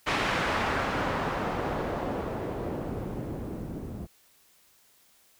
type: noise with low-pass filter sweep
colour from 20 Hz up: white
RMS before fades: -31 dBFS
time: 0.06-4.07 s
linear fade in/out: 20 ms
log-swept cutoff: 2100 to 210 Hz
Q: 0.83
effects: white hiss -62 dBFS RMS until 5.39 s